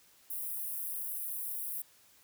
white high-pass noise, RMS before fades -38 dBFS, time 0.3-1.82 s, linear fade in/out 5 ms, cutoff 9800 Hz, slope 48 dB/octave, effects white hiss -63 dBFS RMS until 2.23 s

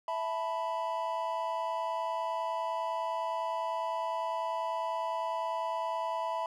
triangle chord, E suspended fourth, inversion none, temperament just, 659.3 / 879 / 988.9 Hz, E5 / A5 / B5, 0 / -2 / +2 cents, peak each -34 / -36 / -32 dBFS, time 0.08-6.46 s, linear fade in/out 2 ms, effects none

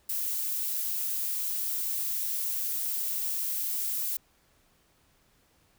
violet noise, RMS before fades -31 dBFS, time 0.09-4.17 s, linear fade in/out 5 ms, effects pink hiss -66 dBFS RMS until 5.78 s

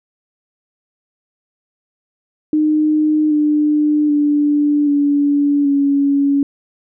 sine tone with pitch steps, 306.1 / 299.6 / 293.3 / 287.1 / 281 Hz, D#4 / D4 / D4 / D4 / C#4, -28 / +35 / -2 / -39 / +24 cents, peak -11 dBFS, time 2.53-6.43 s, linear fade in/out 2 ms, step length 780 ms, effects none

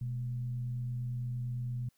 sine tone with frequency modulation, 123.47 Hz, B2, in tune, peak -33 dBFS, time 0.01-1.89 s, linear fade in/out 5 ms, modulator 91.2 Hz, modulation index 0.26, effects white hiss -74 dBFS RMS until 1.97 s

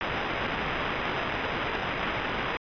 blue noise with sample-and-hold, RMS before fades -30 dBFS, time 0.01-2.57 s, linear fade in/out 0 ms, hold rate 4410 Hz, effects resampled to 11025 Hz

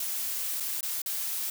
blue noise with dropouts, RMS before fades -32 dBFS, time 0-1.5 s, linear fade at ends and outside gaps 2 ms, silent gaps 0.6-0.605 / 0.808-0.829 / 1.018-1.06 s, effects none

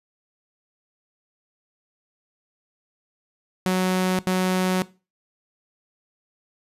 sawtooth tone bursts at uneven times, 185 Hz, F#3, in tune, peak -15 dBFS, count 2, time 3.66-4.19 / 4.27-4.82 s, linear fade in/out 0 ms, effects noise-tail reverb RT60 0.3 s tail -19 dB re dry + resampled to 32000 Hz

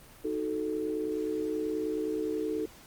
sine chord, D# diminished, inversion none, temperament equal, 311.1 / 370 / 440 Hz, D#4 / F#4 / A4, 0 / 0 / 0 cents, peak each -33 / -37 / -32 dBFS, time 0.24-2.66 s, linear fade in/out 10 ms, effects pink hiss -53 dBFS RMS until 2.86 s + Opus 24 kbps

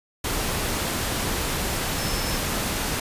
sine tone in noise, 5274 Hz, E8, in tune, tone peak -34 dBFS, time 1.98-2.37 s, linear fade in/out 5 ms, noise pink, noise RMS -26 dBFS, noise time 0.24-3 s, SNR -11 dB, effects resampled to 32000 Hz

